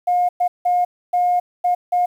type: tone bursts at uneven times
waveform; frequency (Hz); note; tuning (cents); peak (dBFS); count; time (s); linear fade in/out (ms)
sine; 714; F5; +38; -13; 6; 0.07-0.29 / 0.4-0.48 / 0.65-0.85 / 1.13-1.4 / 1.64-1.75 / 1.92-2.06; 10
effects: tanh soft clip ceiling -9 dBFS + 8-bit